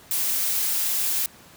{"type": "noise", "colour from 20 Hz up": "blue", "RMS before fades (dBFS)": -24, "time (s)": [0.11, 1.26], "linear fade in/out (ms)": 2, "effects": ["pink hiss -49 dBFS RMS until 1.56 s", "high-pass 80 Hz 12 dB/octave"]}